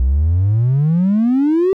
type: exponential sweep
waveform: triangle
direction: up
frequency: 60.5 to 393.2 Hz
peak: -8 dBFS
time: 0-1.73 s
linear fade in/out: 0 ms
effects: tanh soft clip ceiling -7 dBFS